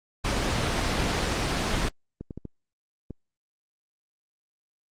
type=noise; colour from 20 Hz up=pink; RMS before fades=-25 dBFS; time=0.24-1.89 s; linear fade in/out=10 ms
type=clicks; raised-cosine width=3 ms; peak=-23 dBFS; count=7; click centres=1.403 / 1.882 / 2.21 / 2.308 / 2.376 / 2.453 / 3.107 s
effects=low-pass 6000 Hz 12 dB/octave + Opus 24 kbps